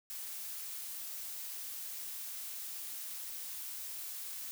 blue noise, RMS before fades -43 dBFS, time 0.1-4.51 s, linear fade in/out 0 ms, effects none

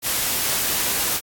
white noise, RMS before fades -22 dBFS, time 0.02-1.21 s, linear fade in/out 50 ms, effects AAC 64 kbps

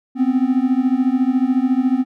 triangle beating tone pair, 250.9 / 264.9 Hz, B3 / C4, +28 / +22 cents, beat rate 14 Hz, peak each -15 dBFS, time 0.15-2.05 s, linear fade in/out 50 ms, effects none

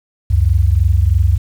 sine tone pair together, 69 / 92.1 Hz, C#2 / F#2, -7 / -7 cents, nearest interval perfect fourth, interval 500 cents, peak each -12 dBFS, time 0.3-1.38 s, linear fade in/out 10 ms, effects 7-bit

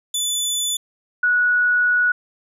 20% pulse / sine tone pair in turn, 3486 / 1465.7 Hz, A7 / F#6, -17 / -17 cents, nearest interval octave + minor third, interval 1500 cents, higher first, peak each -14 dBFS, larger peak neither, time 0.14-0.77 / 1.23-2.12 s, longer second, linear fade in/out 5 ms, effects none

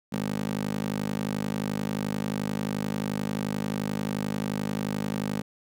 15% pulse tone with high-pass filter, 51.4 Hz, G#1, 17 cents flat, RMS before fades -30 dBFS, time 0.12-5.42 s, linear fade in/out 10 ms, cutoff 210 Hz, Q 2, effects none

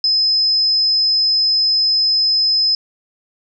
sine tone, 5100 Hz, D#8, 42 cents sharp, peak -12 dBFS, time 0.04-2.75 s, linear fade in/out 2 ms, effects none

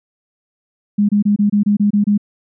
sine tone bursts, 205.7 Hz, G#3, 16 cents flat, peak -10 dBFS, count 9, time 0.98-2.178 s, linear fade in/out 10 ms, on 110 ms, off 26 ms, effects none

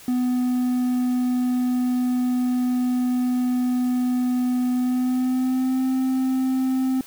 triangle tone with pitch glide, 249.6 to 260.5 Hz, B3 to C4, +19 to -7 cents, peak -17 dBFS, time 0.08-7.01 s, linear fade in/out 2 ms, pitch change +74 cents, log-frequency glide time 4.74-5.86 s, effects white hiss -45 dBFS RMS until 7.06 s

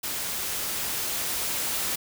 white noise with level ramp, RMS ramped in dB -31 to -28 dBFS, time 0.03-1.96 s, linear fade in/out 10 ms, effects none

